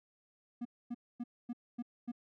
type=tone bursts; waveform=triangle; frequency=240 Hz; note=B3; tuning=49 cents flat; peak=-34 dBFS; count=6; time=0.61-2.118 s; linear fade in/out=10 ms; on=43 ms; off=250 ms; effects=none